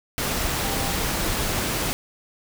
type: tone in noise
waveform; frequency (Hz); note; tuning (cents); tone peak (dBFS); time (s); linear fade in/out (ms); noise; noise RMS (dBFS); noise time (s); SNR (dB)
sine; 790; G5; +13; -33; 0.64-0.95; 0; pink; -25; 0.18-1.93; -11
effects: none